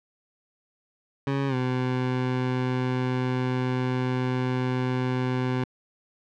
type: tone with pitch glide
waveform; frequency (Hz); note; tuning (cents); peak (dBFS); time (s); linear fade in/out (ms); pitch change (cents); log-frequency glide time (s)
20% pulse; 138 to 127.28; C#3 to C3; -7 to -47; -19; 1.27-5.64; 2; -140; 1.48-1.55
effects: low-pass 3000 Hz 12 dB/octave